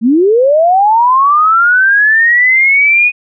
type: linear sweep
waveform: sine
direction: up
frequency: 210 to 2489 Hz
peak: -5 dBFS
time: 0.01-3.12 s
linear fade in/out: 50 ms
effects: none